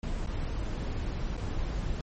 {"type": "noise with dropouts", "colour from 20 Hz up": "brown", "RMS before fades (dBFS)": -32, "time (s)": [0.03, 2.01], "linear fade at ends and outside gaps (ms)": 2, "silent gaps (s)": [[0.263, 0.271], [1.369, 1.375]], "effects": ["MP3 32 kbps"]}